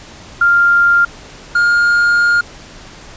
sine / triangle tone pair in turn, 1396.9 / 1414.8 Hz, F6 / F6, 0 / +22 cents, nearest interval unison, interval 22 cents, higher second, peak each -7 dBFS, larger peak neither, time 0.41-1.05 / 1.55-2.41 s, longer second, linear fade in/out 5 ms, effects pink hiss -36 dBFS RMS until 3.16 s + resampled to 16000 Hz

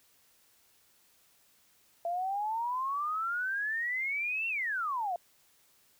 sine exponential two-way sweep, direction up then down, 673 to 2741 to 673 Hz, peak -30 dBFS, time 2.05-5.16 s, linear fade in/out 2 ms, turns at 4.48 s, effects white hiss -66 dBFS RMS until 5.99 s

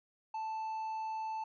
triangle tone, 880 Hz, A5, in tune, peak -34 dBFS, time 0.34-1.44 s, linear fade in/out 5 ms, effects resampled to 16000 Hz

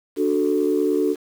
sine chord, D major, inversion none, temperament equal, 293.7 / 370 / 440 Hz, D4 / F#4 / A4, 0 / 0 / 0 cents, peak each -21 dBFS, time 0.16-1.16 s, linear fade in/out 50 ms, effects tanh soft clip ceiling -9 dBFS + 7-bit

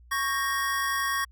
square chord, G diminished, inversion second, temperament equal with one note detuned, 1108.7 / 1592.6 / 1864.7 Hz, Db6 / G6 / Bb6, 0 / +27 / 0 cents, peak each -29 / -35 / -30 dBFS, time 0.11-1.25 s, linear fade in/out 10 ms, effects added 60 Hz sine -50 dBFS peak until 1.31 s

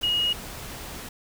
sine tone in noise, 2881 Hz, F#7, 47 cents flat, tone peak -21 dBFS, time 0.03-0.33 s, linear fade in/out 5 ms, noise pink, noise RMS -38 dBFS, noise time 0.01-1.09 s, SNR +14 dB, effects none

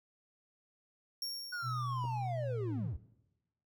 40% pulse tone with exponential decay, 5530 Hz, F8, 18 cents flat, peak -34 dBFS, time 1.22-2.28 s, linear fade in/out 2 ms, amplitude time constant 230 ms
triangle linear sweep, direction down, 1480 to 56 Hz, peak -35 dBFS, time 1.52-2.97 s, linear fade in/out 10 ms
sine tone with pitch glide, 123.47 to 110.64 Hz, B2 to A2, 0 to +10 cents, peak -36 dBFS, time 1.62-2.92 s, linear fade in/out 50 ms, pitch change -190 cents, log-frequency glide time 2.41-2.79 s
clicks, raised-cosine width 2 ms, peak -36 dBFS, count 2, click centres 2.041 / 2.052 s
effects noise-tail reverb RT60 1.0 s tail -19 dB re dry

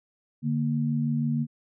sine tone pair together, 146.84 / 233.1 Hz, D3 / A#3, 0 / 0 cents, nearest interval minor sixth, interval 800 cents, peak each -26 / -26 dBFS, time 0.42-1.47 s, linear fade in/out 50 ms, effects none

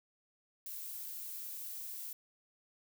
violet noise, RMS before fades -44 dBFS, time 0.66-2.13 s, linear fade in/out 2 ms, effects none

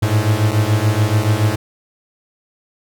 45% pulse beating tone pair, 103.5 / 110.5 Hz, G#2 / A2, -5 / +8 cents, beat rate 7 Hz, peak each -16 dBFS, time 0.02-1.56 s, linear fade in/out 10 ms, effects none

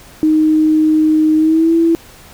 sine tone with pitch glide, 311.1 to 331.5 Hz, D#4 to E4, 0 to +10 cents, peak -8 dBFS, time 0.23-1.95 s, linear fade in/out 0 ms, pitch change +110 cents, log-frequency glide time 1.37-1.74 s, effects pink hiss -40 dBFS RMS until 2.33 s

